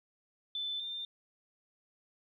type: tone pair in turn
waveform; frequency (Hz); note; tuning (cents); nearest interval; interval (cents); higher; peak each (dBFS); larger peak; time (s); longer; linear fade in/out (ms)
sine; 3520 / 3594; A7 / A7; 0 / +36; unison; 36; second; -34 / -37; first; 0.55-0.8 / 0.8-1.05; neither; 2
effects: 12-bit